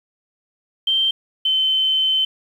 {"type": "tone pair in turn", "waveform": "sine", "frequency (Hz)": [3136, 3071], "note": ["G7", "G7"], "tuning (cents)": [0, -36], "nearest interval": "unison", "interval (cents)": 36, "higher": "first", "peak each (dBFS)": [-15, -15], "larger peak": "neither", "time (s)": [[0.87, 1.11], [1.45, 2.25]], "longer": "second", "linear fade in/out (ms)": 5, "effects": ["8-bit"]}